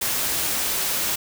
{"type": "noise", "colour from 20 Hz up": "white", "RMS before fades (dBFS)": -24, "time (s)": [0.01, 1.16], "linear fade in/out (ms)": 10, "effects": []}